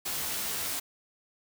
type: noise with comb filter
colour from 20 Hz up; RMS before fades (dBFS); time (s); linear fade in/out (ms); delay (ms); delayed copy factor
white; -33; 0.05-0.8; 10; 15; +0.7
effects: none